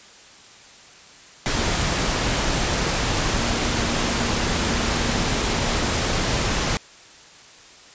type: tone in noise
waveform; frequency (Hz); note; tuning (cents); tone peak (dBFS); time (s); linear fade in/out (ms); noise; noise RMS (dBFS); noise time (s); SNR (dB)
sine; 234.8; A#3; +13; -31; 3.33-5.86; 0; pink; -22; 1.46-6.77; -12
effects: white hiss -46 dBFS RMS until 7.94 s + resampled to 16000 Hz